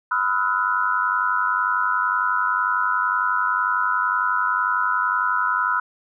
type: tone cluster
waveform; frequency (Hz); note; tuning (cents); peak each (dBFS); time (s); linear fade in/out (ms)
sine; 999 / 1276 / 1367 / 1469; B5 / D#6 / F6 / F#6; +20 / +43 / -37 / -13; -24; 0.11-5.8; 5
effects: none